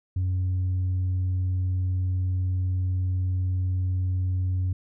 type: tone with tanh clipping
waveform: sine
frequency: 92 Hz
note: F#2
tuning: 9 cents flat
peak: -23 dBFS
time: 0.16-4.73 s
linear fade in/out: 5 ms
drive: 1 dB
effects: none